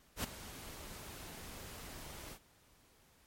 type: noise with ADSR envelope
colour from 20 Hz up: pink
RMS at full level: -35 dBFS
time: 0.16-2.39 s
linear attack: 81 ms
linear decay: 6 ms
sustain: -14 dB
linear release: 61 ms
effects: pink hiss -67 dBFS RMS until 3.26 s + MP3 64 kbps